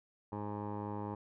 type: tone with low-pass filter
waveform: 15% pulse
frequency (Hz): 104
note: G#2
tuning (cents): +3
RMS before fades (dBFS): -40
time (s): 0.32-1.15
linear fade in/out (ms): 5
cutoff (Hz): 840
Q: 4.2
effects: none